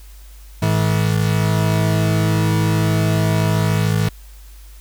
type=tone pair together; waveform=40% pulse; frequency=107.5 / 161.07 Hz; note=A2 / E3; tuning=-40 / -40 cents; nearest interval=perfect fifth; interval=700 cents; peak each=-16 / -17 dBFS; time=0.62-4.09 s; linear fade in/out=5 ms; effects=added 50 Hz sine -37 dBFS peak until 4.8 s + white hiss -49 dBFS RMS until 4.8 s